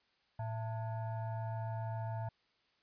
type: tone with frequency modulation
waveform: sine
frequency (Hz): 111.6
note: A2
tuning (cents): +25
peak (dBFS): -36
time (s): 0.39-2.29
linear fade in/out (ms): 5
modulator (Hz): 781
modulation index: 0.69
effects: white hiss -74 dBFS RMS until 2.82 s + resampled to 11025 Hz